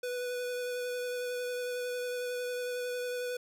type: tone with vibrato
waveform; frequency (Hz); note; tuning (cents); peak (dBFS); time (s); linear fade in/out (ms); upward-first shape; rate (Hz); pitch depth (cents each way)
square; 493.9; B4; 0; -34; 0.03-3.37; 5; sine; 11; 12
effects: none